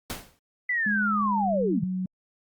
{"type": "noise with exponential decay", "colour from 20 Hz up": "pink", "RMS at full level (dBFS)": -30, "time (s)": [0.1, 0.39], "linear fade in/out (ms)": 0, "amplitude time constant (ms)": 61}
{"type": "linear sweep", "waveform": "sine", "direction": "down", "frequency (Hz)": [2014, 132.7], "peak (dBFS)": -23, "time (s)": [0.69, 1.84], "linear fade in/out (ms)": 5}
{"type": "tone with pitch glide", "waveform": "sine", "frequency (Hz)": [207.9, 185.22], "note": ["G#3", "F#3"], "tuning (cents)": [2, 2], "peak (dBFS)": -26, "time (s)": [0.86, 2.06], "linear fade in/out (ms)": 5, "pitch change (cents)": -200, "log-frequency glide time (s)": [1.25, 1.81]}
{"effects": ["Opus 48 kbps"]}